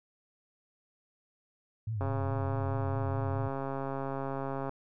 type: tone with vibrato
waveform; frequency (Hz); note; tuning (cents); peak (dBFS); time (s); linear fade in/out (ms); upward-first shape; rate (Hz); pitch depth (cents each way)
sine; 103.2; G#2; -10; -31; 1.87-3.48; 5; triangle; 4.7; 190
type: click train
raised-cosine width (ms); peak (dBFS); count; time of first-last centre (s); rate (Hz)
1; -22; 366; 2.01-4.694; 136
effects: none